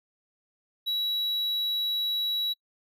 triangle tone, 3900 Hz, B7, 23 cents flat, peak -24 dBFS, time 0.86-2.54 s, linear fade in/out 20 ms, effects noise-tail reverb RT60 0.1 s tail -25 dB re dry

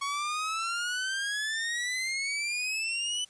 sawtooth exponential sweep, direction up, 1108.7 to 3010 Hz, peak -26 dBFS, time 0.01-3.25 s, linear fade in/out 10 ms, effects white hiss -59 dBFS RMS until 3.29 s + resampled to 22050 Hz

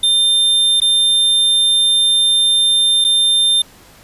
square tone with dropouts, 3600 Hz, A7, 39 cents sharp, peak -11 dBFS, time 0.03-3.62 s, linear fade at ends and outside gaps 5 ms, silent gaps 0.802-0.817 / 3.043-3.047 s, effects pink hiss -44 dBFS RMS until 4.03 s + resampled to 32000 Hz

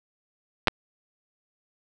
clicks, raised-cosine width 0.3 ms, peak -3 dBFS, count 2, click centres 0.673 / 0.682 s, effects none

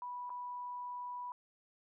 sine tone with dropouts, 983 Hz, B5, 8 cents flat, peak -40 dBFS, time 0.02-1.32 s, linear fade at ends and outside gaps 1 ms, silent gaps 0.295-0.302 s, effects none

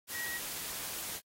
sine tone in noise, 1905 Hz, A#6, 37 cents sharp, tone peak -37 dBFS, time 0.12-0.4 s, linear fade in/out 50 ms, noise white, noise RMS -40 dBFS, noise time 0.07-1.21 s, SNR 0 dB, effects AAC 48 kbps

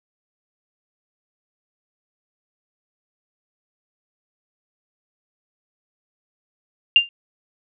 sine tone with exponential decay, 2794 Hz, F7, in tune, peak -5 dBFS, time 6.96-7.09 s, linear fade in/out 1 ms, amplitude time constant 28 ms, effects none

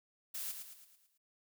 blue noise with echo, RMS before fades -41 dBFS, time 0.34-0.52 s, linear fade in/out 10 ms, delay 110 ms, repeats 6, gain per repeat -6 dB, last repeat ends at 1.18 s, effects none

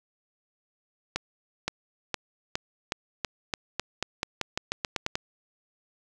accelerating click train, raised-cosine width 0.2 ms, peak -10 dBFS, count 17, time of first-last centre 1.16-5.155 s, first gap 520 ms, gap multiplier 0.89, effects none

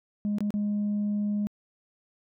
sine tone with dropouts, 206.9 Hz, G#3, 6 cents flat, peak -23 dBFS, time 0.25-1.47 s, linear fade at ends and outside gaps 0 ms, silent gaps 0.384-0.406 / 0.505-0.54 s, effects tanh soft clip ceiling -23 dBFS

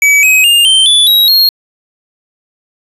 square tone with pitch steps, 2284 / 2534 / 2812 / 3120 / 3462 / 3841 / 4262 Hz, D7 / D#7 / F7 / G7 / A7 / B7 / C8, -49 / +31 / +11 / -9 / -29 / -49 / +31 cents, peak -5 dBFS, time 0.02-1.49 s, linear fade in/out 2 ms, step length 210 ms, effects resampled to 32000 Hz + 7-bit

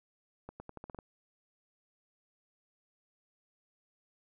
accelerating click train, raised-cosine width 1 ms, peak -30 dBFS, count 8, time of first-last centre 0.49-0.988 s, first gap 110 ms, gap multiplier 0.85, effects none

